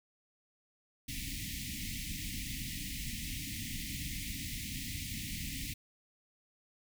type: band-stop noise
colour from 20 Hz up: pink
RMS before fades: -40 dBFS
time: 1.08-5.74 s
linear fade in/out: 10 ms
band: 300 to 1900 Hz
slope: 96 dB/octave
effects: none